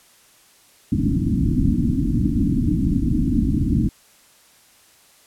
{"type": "low-pass noise", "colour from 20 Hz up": "white", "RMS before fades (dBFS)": -19, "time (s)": [0.92, 3.89], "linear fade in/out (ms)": 5, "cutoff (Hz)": 310, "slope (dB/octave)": 96, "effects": ["white hiss -53 dBFS RMS until 5.26 s", "low-pass 12000 Hz 12 dB/octave"]}